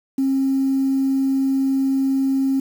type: tone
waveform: sine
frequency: 269 Hz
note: C4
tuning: 48 cents sharp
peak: -15 dBFS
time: 0.18-2.6 s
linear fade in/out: 5 ms
effects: tanh soft clip ceiling -12 dBFS + 7-bit